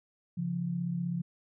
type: tone pair together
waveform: sine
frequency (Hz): 138.7 / 174.57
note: C#3 / F3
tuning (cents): +1 / 0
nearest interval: major third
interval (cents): 399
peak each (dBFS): -36 / -31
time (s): 0.37-1.22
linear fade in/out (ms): 10
effects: none